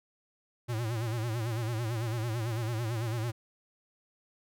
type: tone with vibrato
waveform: square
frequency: 114.7 Hz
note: A#2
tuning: 28 cents flat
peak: -31 dBFS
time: 0.68-3.32 s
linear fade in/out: 20 ms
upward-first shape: sine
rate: 9 Hz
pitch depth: 110 cents each way
effects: none